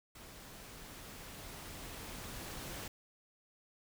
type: noise with level ramp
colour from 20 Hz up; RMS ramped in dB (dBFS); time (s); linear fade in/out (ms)
pink; -53 to -44; 0.15-2.88; 5
effects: none